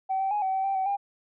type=tone with pitch steps; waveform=sine; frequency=765 / 773 / 833 / 762 / 767 / 782 / 761 / 802 Hz; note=G5 / G5 / G#5 / G5 / G5 / G5 / F#5 / G5; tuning=-42 / -24 / +5 / -49 / -38 / -4 / +48 / +39 cents; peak=-23 dBFS; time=0.09-0.97 s; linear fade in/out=20 ms; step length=110 ms; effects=tanh soft clip ceiling -20 dBFS